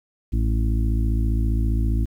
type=harmonic tone; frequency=55 Hz; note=A1; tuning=in tune; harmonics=1 / 2 / 4 / 5 / 6; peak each=-19 / -25 / -31 / -33 / -35 dBFS; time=0.32-2.06 s; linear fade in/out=20 ms; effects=9-bit